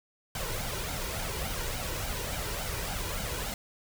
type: noise with flanger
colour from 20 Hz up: pink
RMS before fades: -34 dBFS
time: 0.35-3.54 s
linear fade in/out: 2 ms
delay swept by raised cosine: 1.3 to 2.12 ms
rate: 3.5 Hz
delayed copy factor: +0.6
effects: none